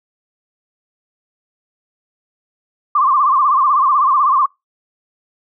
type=tone with vibrato; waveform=sine; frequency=1117 Hz; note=C#6; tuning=13 cents sharp; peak=-10 dBFS; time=2.95-4.46 s; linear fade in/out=5 ms; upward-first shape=sine; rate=16 Hz; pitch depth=130 cents each way; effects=noise-tail reverb RT60 0.2 s tail -24 dB re dry